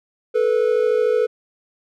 triangle tone pair together, 436.3 / 489.7 Hz, A4 / B4, -15 / -15 cents, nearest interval major second, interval 200 cents, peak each -16 dBFS, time 0.34-1.27 s, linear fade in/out 20 ms, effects none

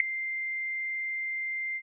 sine tone with ADSR envelope, 2093 Hz, C7, in tune, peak -12 dBFS, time 0-1.82 s, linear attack 3 ms, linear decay 3 ms, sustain -18 dB, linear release 60 ms, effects none

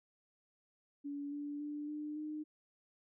sine tone with pitch steps, 285.6 / 290.3 / 295 / 299.8 / 304.7 Hz, D4 / D4 / D4 / D4 / D#4, -48 / -20 / +8 / +36 / -36 cents, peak -39 dBFS, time 1.04-2.44 s, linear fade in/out 20 ms, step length 280 ms, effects none

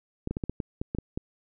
clicks, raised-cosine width 3 ms, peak -17 dBFS, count 10, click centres 0.274 / 0.31 / 0.369 / 0.438 / 0.496 / 0.602 / 0.815 / 0.949 / 0.986 / 1.175 s, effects none

